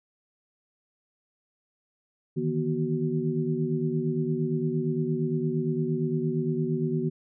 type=tone cluster; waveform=sine; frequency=152.3 / 161 / 240.8 / 374.2 Hz; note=D#3 / E3 / B3 / F#4; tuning=-37 / -41 / -44 / +20 cents; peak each=-30 dBFS; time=2.36-7.1 s; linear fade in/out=20 ms; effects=none